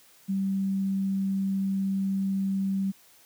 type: tone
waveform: sine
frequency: 194 Hz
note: G3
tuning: 18 cents flat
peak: -24 dBFS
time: 0.28-2.92 s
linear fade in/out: 20 ms
effects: white hiss -57 dBFS RMS until 3.25 s + high-pass 100 Hz 12 dB/octave